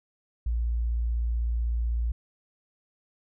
sine tone, 58 Hz, A#1, 8 cents flat, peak -24 dBFS, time 0.46-2.12 s, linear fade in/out 5 ms, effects none

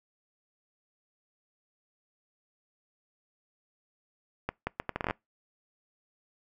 accelerating click train, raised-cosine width 0.5 ms, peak -15 dBFS, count 11, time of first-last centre 4.49-5.109 s, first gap 180 ms, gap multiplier 0.72, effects noise-tail reverb RT60 0.2 s tail -25 dB re dry

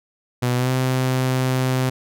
sawtooth tone with pitch glide, 123.9 to 129.24 Hz, B2 to C3, +6 to -21 cents, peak -14 dBFS, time 0.42-1.9 s, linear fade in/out 10 ms, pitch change +73 cents, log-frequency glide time 0.56-0.7 s, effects none

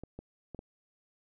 clicks, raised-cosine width 2 ms, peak -29 dBFS, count 4, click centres 0.036 / 0.19 / 0.547 / 0.591 s, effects none

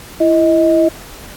sine tone pair together, 333.7 / 630 Hz, E4 / D#5, +21 / +21 cents, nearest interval major seventh, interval 1100 cents, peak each -11 dBFS, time 0.2-0.89 s, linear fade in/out 10 ms, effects pink hiss -35 dBFS RMS until 1.36 s + AAC 64 kbps

